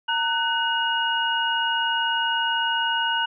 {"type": "tone cluster", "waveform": "sine", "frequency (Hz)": [920, 1494, 2873], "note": ["A#5", "F#6", "F7"], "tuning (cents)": [-23, 16, 48], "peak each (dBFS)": -25, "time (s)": [0.08, 3.26], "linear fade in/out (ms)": 10, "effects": []}